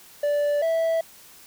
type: tone pair in turn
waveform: triangle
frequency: 583 / 655.9 Hz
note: D5 / E5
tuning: -13 / -9 cents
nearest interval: major second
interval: 204 cents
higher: second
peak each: -18 / -18 dBFS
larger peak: neither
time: 0.23-0.62 / 0.62-1.01 s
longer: neither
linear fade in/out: 5 ms
effects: white hiss -49 dBFS RMS until 1.46 s